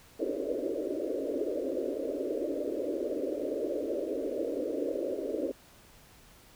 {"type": "band-pass noise", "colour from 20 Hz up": "white", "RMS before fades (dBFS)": -33, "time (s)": [0.19, 5.52], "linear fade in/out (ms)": 10, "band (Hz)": [260, 600], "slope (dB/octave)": 96, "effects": ["pink hiss -57 dBFS RMS until 6.55 s"]}